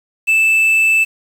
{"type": "tone with quantisation", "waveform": "triangle", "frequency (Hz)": 2637, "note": "E7", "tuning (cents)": 0, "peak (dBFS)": -8, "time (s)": [0.27, 1.05], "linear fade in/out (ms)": 20, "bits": 6, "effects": []}